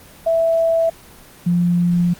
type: tone pair in turn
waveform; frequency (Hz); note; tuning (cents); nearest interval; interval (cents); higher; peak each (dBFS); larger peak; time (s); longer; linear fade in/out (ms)
sine; 659.3 / 174.63; E5 / F3; 0 / 0; octave + major seventh; 2300; first; -13; neither; 0.26-0.9 / 1.46-2.14; second; 10
effects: pink hiss -43 dBFS RMS until 2.19 s + Opus 24 kbps